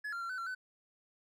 triangle tone with pitch steps, 1701 / 1386 / 1367 / 1509 / 1363 / 1510 Hz, G#6 / F6 / F6 / F#6 / F6 / F#6, +41 / -14 / -37 / +34 / -43 / +35 cents, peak -35 dBFS, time 0.04-0.55 s, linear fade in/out 10 ms, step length 85 ms, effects none

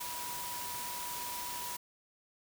sine tone in noise, 972 Hz, B5, 28 cents flat, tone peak -42 dBFS, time 0-1.77 s, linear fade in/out 10 ms, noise white, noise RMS -41 dBFS, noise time 0-1.77 s, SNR -4 dB, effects none

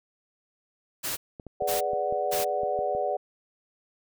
white noise bursts, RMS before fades -31 dBFS, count 3, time 1.03-2.45 s, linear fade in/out 20 ms, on 140 ms, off 500 ms
clicks, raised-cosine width 2 ms, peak -27 dBFS, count 8, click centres 1.398 / 1.467 / 1.622 / 1.934 / 2.125 / 2.634 / 2.79 / 2.95 s
sine chord, G# half-diminished seventh, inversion none, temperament equal, 415.3 / 493.9 / 587.3 / 740 Hz, G#4 / B4 / D5 / F#5, 0 / 0 / 0 / 0 cents, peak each -33 / -33 / -29 / -29 dBFS, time 1.6-3.17 s, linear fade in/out 10 ms
effects none

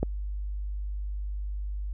click, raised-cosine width 2 ms, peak -13 dBFS, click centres 0.03 s, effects added 50 Hz sine -30 dBFS peak until 1.93 s

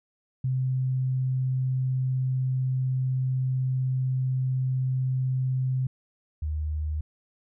sine tone pair in turn, 129.7 / 76.57 Hz, C3 / D#2, -15 / -27 cents, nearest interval major sixth, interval 912 cents, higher first, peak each -23 / -26 dBFS, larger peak first, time 0.44-5.87 / 6.42-7.01 s, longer first, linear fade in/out 5 ms, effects none

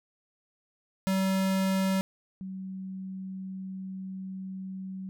square / sine tone pair in turn, 191.1 / 189.56 Hz, G3 / F#3, -44 / +42 cents, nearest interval unison, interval 14 cents, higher first, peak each -25 / -35 dBFS, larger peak first, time 1.07-2.01 / 2.41-5.09 s, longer second, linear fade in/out 0 ms, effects none

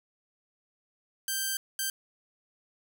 5% pulse tone bursts at uneven times, 1568 Hz, G6, in tune, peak -18 dBFS, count 2, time 1.28-1.57 / 1.79-1.9 s, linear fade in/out 2 ms, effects none

